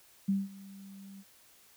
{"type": "tone with ADSR envelope", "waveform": "sine", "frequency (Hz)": 196, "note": "G3", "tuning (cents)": 0, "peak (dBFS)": -24, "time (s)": [0.28, 1.24], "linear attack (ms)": 12, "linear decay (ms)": 190, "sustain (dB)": -22, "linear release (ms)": 44, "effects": ["white hiss -61 dBFS RMS until 1.76 s"]}